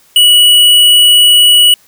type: tone with tanh clipping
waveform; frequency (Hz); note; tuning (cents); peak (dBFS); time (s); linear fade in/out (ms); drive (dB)
sine; 2933; F#7; -16; -4; 0.16-1.74; 2; 16
effects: white hiss -47 dBFS RMS until 1.87 s